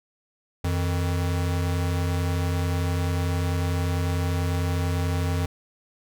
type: tone pair together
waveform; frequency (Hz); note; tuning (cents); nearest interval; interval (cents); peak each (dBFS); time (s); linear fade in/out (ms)
square; 88 / 157.07; F2 / D#3; +14 / +17; minor seventh; 1003; -24 / -31; 0.64-5.46; 5
effects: none